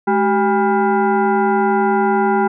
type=tone with frequency modulation; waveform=sine; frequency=212.1 Hz; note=G#3; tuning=37 cents sharp; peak=-12 dBFS; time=0.07-2.48 s; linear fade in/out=10 ms; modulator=597 Hz; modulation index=1.6; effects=none